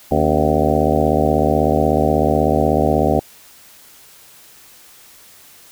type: harmonic tone with a mistuned harmonic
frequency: 76.3 Hz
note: D#2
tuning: 33 cents flat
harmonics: 1 / 2 / 3 / 4 / 5 / 6 / 7 / 8 / 9 / 10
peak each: -22 / -22 / -22 / -22 / -22 / -22 / -22 / -22 / -22 / -22 dBFS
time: 0.11-3.2 s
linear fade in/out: 5 ms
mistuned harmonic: 4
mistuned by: -110 cents
effects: white hiss -45 dBFS RMS until 5.71 s